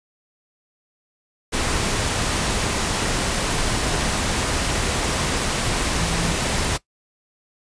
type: tone in noise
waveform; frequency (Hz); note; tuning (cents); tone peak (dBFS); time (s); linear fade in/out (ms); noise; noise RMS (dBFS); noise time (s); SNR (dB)
sine; 169.9; F3; -47; -26; 5.98-6.33; 20; pink; -22; 1.52-6.78; -7
effects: noise-tail reverb RT60 0.1 s tail -18 dB re dry + resampled to 22050 Hz